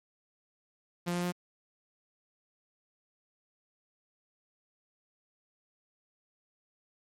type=tone with pitch steps; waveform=sawtooth; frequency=174.61 / 176.03 / 177.46 Hz; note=F3 / F3 / F3; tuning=0 / +14 / +28 cents; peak=-26 dBFS; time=1.06-1.324 s; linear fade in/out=20 ms; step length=88 ms; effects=MP3 64 kbps